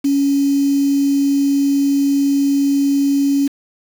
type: tone with quantisation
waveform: sine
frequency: 279.3 Hz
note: C#4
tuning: 13 cents sharp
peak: -12 dBFS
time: 0.04-3.48 s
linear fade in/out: 10 ms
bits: 5
effects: none